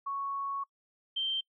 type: tone pair in turn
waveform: sine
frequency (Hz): 1108.7 / 3136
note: C#6 / G7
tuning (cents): 0 / 0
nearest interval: octave + tritone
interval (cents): 1800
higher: second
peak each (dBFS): -32 / -29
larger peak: second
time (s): 0.06-0.64 / 1.16-1.41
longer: first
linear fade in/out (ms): 10
effects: noise-tail reverb RT60 0.1 s tail -25 dB re dry